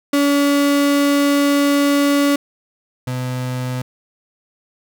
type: tone pair in turn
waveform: 35% pulse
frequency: 284.5 / 126.73 Hz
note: C#4 / B2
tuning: +45 / +45 cents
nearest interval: octave + major second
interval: 1400 cents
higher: first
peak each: -11 / -19 dBFS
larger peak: first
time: 0.13-2.36 / 3.07-3.82 s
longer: first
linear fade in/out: 5 ms
effects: none